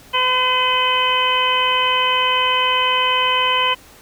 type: harmonic tone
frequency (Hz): 508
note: B4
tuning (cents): +49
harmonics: 1 / 2 / 3 / 4 / 5 / 6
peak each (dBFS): -26 / -18 / -28 / -26 / -22 / -19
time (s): 0.13-3.75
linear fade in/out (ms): 20
effects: pink hiss -45 dBFS RMS until 4.01 s